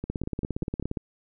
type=two click trains; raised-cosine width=3 ms; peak=-19 / -16 dBFS; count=5 / 16; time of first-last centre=0.04-0.826 / 0.1-0.972 s; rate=5.09 / 17.2 Hz; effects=none